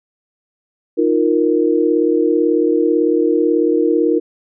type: chord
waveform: sine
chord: Eb suspended second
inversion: none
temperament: equal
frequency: 311.1 / 349.2 / 466.2 Hz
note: Eb4 / F4 / Bb4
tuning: 0 / 0 / 0 cents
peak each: -16 dBFS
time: 0.97-4.2 s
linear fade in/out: 20 ms
effects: none